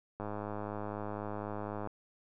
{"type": "click train", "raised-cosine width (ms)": 1, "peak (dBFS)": -25, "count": 175, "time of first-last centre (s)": [0.2, 1.873], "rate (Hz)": 104, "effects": []}